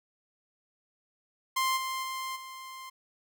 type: tone with level steps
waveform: sawtooth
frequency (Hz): 1049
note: C6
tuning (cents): +4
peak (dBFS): -22 / -28 / -30 / -38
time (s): 1.56-2.9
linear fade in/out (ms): 10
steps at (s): 1.76 / 2.02 / 2.35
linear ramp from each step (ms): 20
effects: none